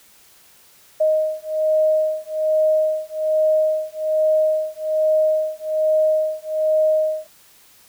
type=beating tone pair; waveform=sine; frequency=622.3 / 623.5 Hz; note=D#5 / D#5; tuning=0 / +3 cents; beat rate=1.2 Hz; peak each=-19 dBFS; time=1-7.27 s; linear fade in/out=10 ms; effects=white hiss -51 dBFS RMS until 7.88 s